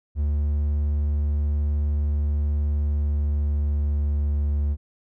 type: tone with pitch glide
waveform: triangle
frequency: 73.42 to 72.66 Hz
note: D2 to D2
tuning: 0 to -18 cents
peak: -18 dBFS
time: 0.15-4.77 s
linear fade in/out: 50 ms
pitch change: -18 cents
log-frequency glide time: 2.52-4.59 s
effects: none

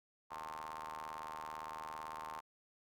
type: ring-modulated tone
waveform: sawtooth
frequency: 77.78 Hz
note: D#2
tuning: in tune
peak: -37 dBFS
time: 0.3-2.41 s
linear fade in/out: 20 ms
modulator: 983 Hz
effects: none

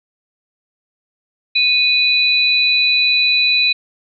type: tone pair together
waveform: sine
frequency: 2489 / 3967 Hz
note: D#7 / B7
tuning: 0 / +7 cents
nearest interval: minor sixth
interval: 807 cents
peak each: -14 dBFS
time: 1.55-3.73 s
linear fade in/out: 10 ms
effects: none

